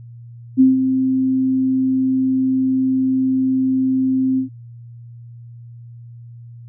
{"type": "tone with ADSR envelope", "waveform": "sine", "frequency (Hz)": 261.6, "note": "C4", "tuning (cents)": 0, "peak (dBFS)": -6, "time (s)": [0.57, 4.49], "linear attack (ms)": 34, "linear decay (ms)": 160, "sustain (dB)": -8, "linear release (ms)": 110, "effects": ["added 118 Hz sine -35 dBFS peak until 6.68 s"]}